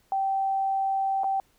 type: tone with dropouts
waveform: sine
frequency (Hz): 777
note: G5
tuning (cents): -16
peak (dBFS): -23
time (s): 0.12-1.4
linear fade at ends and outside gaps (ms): 1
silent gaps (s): 1.235-1.242
effects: pink hiss -65 dBFS RMS until 1.58 s